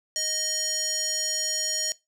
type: tone with band-pass filter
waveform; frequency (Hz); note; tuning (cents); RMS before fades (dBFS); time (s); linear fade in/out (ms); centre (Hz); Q
square; 622.3; D#5; 0; -28; 0.16-1.92; 0; 6300; 4.3
effects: noise-tail reverb RT60 0.2 s tail -20 dB re dry